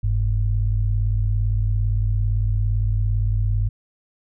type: tone pair together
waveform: sine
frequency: 46.15 / 103.83 Hz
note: F#1 / G#2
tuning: -4 / 0 cents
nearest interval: octave + major second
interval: 1404 cents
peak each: -20 dBFS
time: 0.03-3.69 s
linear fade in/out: 10 ms
effects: none